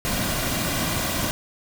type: noise with comb filter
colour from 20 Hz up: pink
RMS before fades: -25 dBFS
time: 0.05-1.31 s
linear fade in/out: 0 ms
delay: 2.3 ms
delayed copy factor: -0.5
effects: none